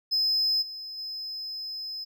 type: tone with level steps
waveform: triangle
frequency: 5100 Hz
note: D#8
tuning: 42 cents sharp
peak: -21 / -35 / -32 dBFS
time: 0.11-2.05 s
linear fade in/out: 20 ms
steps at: 0.61 / 0.97 s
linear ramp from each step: 20 ms
effects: none